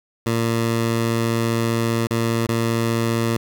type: tone with dropouts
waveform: 15% pulse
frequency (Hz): 115.1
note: A#2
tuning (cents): -22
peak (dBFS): -12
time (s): 0.26-3.37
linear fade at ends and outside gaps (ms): 5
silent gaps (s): 2.071-2.107 / 2.468-2.488
effects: 9-bit